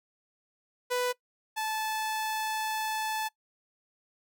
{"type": "tone pair in turn", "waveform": "sawtooth", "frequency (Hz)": [495.3, 870.9], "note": ["B4", "A5"], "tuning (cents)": [5, -18], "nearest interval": "minor seventh", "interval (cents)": 977, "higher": "second", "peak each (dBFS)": [-23, -26], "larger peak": "first", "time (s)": [[0.9, 1.13], [1.56, 3.29]], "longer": "second", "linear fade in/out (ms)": 20, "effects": ["noise-tail reverb RT60 0.1 s tail -21 dB re dry"]}